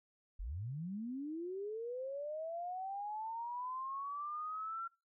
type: linear sweep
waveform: sine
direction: up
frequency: 36.71 to 1367 Hz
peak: -39 dBFS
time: 0.39-4.88 s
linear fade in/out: 10 ms
effects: noise-tail reverb RT60 0.3 s tail -26 dB re dry